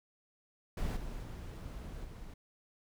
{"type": "noise with level steps", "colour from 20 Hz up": "brown", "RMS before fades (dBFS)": [-35, -42, -44, -47], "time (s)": [0.77, 2.34], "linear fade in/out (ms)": 5, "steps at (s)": [0.96, 1.22, 2.04], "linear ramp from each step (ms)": 10, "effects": []}